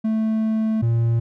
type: tone pair in turn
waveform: triangle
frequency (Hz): 219.8 / 116.1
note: A3 / A#2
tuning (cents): -2 / -7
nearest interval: major seventh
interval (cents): 1105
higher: first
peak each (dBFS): -16 / -14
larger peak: second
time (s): 0.04-0.82 / 0.82-1.2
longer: first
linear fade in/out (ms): 10
effects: none